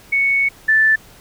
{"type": "tone pair in turn", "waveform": "sine", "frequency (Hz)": [2217, 1759.6], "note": ["C#7", "A6"], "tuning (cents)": [0, 0], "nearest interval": "major third", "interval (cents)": 400, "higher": "first", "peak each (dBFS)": [-13, -10], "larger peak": "second", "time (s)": [[0.12, 0.49], [0.68, 0.96]], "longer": "first", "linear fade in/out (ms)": 10, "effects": ["pink hiss -45 dBFS RMS until 1.2 s"]}